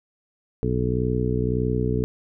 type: harmonic tone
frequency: 61.74 Hz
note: B1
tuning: in tune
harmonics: 1 / 2 / 3 / 4 / 5 / 6 / 7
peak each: -28 / -25 / -29 / -29 / -33 / -32 / -27 dBFS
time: 0.63-2.04 s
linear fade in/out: 0 ms
effects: none